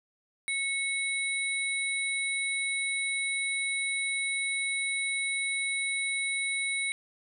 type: tone cluster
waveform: sine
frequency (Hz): 2201 / 3859 / 9270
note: C#7 / B7 / D9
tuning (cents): -13 / -41 / -24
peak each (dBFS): -29 / -37 / -36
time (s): 0.48-6.92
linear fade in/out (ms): 0
effects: none